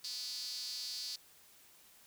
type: tone with high-pass filter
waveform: sawtooth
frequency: 248.4 Hz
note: B3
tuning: 10 cents sharp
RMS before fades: -42 dBFS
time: 0.04-1.16 s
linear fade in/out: 5 ms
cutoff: 4600 Hz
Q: 7.3
effects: white hiss -62 dBFS RMS until 2.06 s